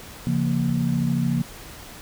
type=chord; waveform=sine; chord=Bb minor; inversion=first; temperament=equal with one note detuned; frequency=138.59 / 171.91 / 233.1 Hz; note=Db3 / F3 / Bb3; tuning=0 / -27 / 0 cents; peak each=-24 dBFS; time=0.27-1.42 s; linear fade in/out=0 ms; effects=pink hiss -41 dBFS RMS until 2.01 s